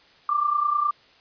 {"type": "tone pair together", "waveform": "sine", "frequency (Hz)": [1157.2, 1187], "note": ["D6", "D6"], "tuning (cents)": [-26, 18], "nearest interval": "unison", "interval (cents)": 44, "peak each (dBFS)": [-26, -21], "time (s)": [0.29, 0.91], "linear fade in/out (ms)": 2, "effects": ["white hiss -55 dBFS RMS until 1.2 s", "resampled to 11025 Hz"]}